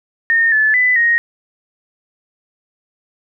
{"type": "tone with pitch steps", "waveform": "sine", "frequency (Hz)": [1832, 1735, 1998, 1871], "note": ["A#6", "A6", "B6", "A#6"], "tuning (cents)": [-31, -25, 20, 6], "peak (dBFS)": -10, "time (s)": [0.3, 1.18], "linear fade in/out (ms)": 0, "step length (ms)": 220, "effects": []}